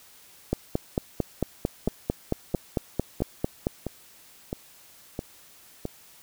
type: two click trains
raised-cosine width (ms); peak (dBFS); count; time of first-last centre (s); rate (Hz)
2; -10 / -16; 15 / 7; 0.53-3.669 / 1.88-5.854; 4.46 / 1.51
effects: white hiss -53 dBFS RMS until 6.22 s